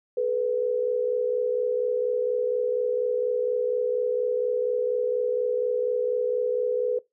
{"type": "tone pair together", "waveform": "sine", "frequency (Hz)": [429.8, 494], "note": ["A4", "B4"], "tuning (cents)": [-41, 0], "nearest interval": "major second", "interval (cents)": 241, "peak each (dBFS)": [-28, -23], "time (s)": [0.17, 6.99], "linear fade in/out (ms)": 5, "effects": ["noise-tail reverb RT60 0.2 s tail -22 dB re dry"]}